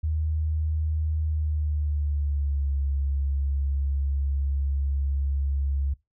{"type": "tone with pitch glide", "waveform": "sine", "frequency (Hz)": [77.78, 69.29], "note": ["D#2", "C#2"], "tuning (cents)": [0, 0], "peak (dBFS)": -23, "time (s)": [0.03, 5.94], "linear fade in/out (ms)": 10, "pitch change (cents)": -200, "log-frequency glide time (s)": [1.24, 2.75], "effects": ["noise-tail reverb RT60 0.2 s tail -21 dB re dry"]}